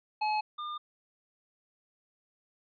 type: tone pair in turn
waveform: square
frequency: 853 / 1206.3 Hz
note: G#5 / D6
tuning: +46 / +46 cents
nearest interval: tritone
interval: 600 cents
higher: second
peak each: -28 / -36 dBFS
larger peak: first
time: 0.21-0.41 / 0.58-0.78 s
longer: neither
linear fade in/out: 10 ms
effects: resampled to 11025 Hz